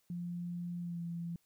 sine tone with pitch glide, 174.3 to 170.02 Hz, F3 to F3, -3 to -46 cents, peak -37 dBFS, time 0.1-1.36 s, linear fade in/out 2 ms, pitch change -43 cents, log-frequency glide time 0.8-1.01 s, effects white hiss -75 dBFS RMS until 1.45 s

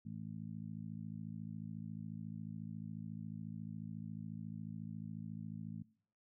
harmonic tone, 54.1 Hz, A1, 29 cents flat, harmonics 2 / 3 / 4 / 5, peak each -49 / -47 / -47 / -57 dBFS, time 0.05-5.83 s, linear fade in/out 10 ms, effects noise-tail reverb RT60 0.6 s tail -23 dB re dry

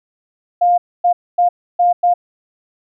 sine tone bursts at uneven times, 705 Hz, F5, 16 cents sharp, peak -9 dBFS, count 5, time 0.61-0.78 / 1.04-1.13 / 1.38-1.49 / 1.79-1.93 / 2.03-2.14 s, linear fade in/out 10 ms, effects none

